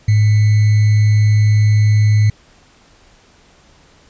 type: tone with sample-and-hold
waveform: sine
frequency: 106.2 Hz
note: G#2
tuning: 39 cents sharp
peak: -8 dBFS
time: 0.08-2.3 s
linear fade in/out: 5 ms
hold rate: 2100 Hz
effects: pink hiss -49 dBFS RMS until 4.09 s + resampled to 16000 Hz